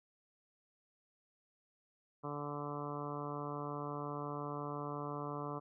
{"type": "harmonic tone", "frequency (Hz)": 145.7, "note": "D3", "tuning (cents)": -13, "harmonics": [1, 2, 3, 4, 5, 6, 7, 8, 9], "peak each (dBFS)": [-45, -46, -46, -49, -50, -53, -47, -47, -53], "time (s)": [2.23, 5.6], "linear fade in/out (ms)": 20, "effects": []}